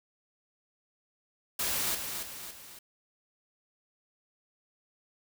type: noise with echo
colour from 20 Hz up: white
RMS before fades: -31 dBFS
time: 1.59-1.95 s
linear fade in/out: 5 ms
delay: 280 ms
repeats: 3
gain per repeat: -6 dB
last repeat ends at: 2.79 s
effects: none